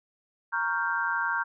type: chord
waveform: sine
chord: G half-diminished seventh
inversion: first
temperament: equal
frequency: 932.3 / 1108.7 / 1396.9 / 1568 Hz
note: Bb5 / Db6 / F6 / G6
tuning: 0 / 0 / 0 / 0 cents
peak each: -31 / -34 / -31 / -29 dBFS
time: 0.52-1.44 s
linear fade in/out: 20 ms
effects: none